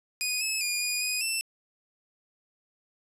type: tone with pitch steps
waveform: 15% pulse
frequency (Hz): 2478 / 2592 / 2431 / 2454 / 2488 / 2670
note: D#7 / E7 / D#7 / D#7 / D#7 / E7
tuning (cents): -8 / -30 / -41 / -25 / -1 / +22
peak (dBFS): -20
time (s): 0.21-1.41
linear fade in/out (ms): 0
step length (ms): 200
effects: resampled to 32000 Hz + 10-bit